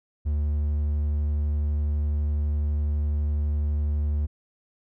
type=tone; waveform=triangle; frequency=74 Hz; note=D2; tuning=14 cents sharp; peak=-20 dBFS; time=0.25-4.27 s; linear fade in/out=20 ms; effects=none